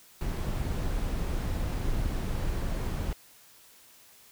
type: noise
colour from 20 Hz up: brown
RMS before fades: -30 dBFS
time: 0.21-3.13 s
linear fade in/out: 2 ms
effects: white hiss -56 dBFS RMS until 4.31 s